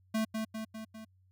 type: tone with echo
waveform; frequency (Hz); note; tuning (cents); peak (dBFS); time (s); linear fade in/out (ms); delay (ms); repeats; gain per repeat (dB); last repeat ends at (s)
square; 220; A3; 0; -29; 0.14-0.25; 10; 200; 4; -4; 1.05
effects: added 93 Hz sine -63 dBFS peak until 1.31 s